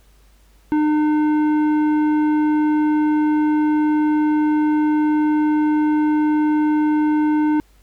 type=tone with tanh clipping; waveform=triangle; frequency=303.2 Hz; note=D#4; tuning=45 cents flat; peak=-16 dBFS; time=0.72-7.6 s; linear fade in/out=0 ms; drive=15 dB; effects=added 50 Hz sine -50 dBFS peak until 7.82 s + pink hiss -58 dBFS RMS until 7.82 s